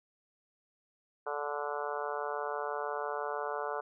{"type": "harmonic tone", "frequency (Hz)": 146, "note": "D3", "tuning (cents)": -10, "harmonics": [3, 4, 5, 6, 7, 8, 9, 10], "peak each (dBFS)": [-39, -40, -41, -42, -42, -43, -44, -44], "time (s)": [1.26, 3.81], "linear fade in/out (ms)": 10, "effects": []}